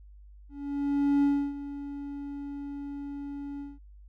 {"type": "tone with ADSR envelope", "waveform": "triangle", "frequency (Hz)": 283.3, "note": "C#4", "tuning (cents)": 38, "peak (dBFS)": -18, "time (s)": [0.49, 3.79], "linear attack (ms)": 740, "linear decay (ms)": 300, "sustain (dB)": -15, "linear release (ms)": 190, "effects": ["added 50 Hz sine -48 dBFS peak until 4.08 s"]}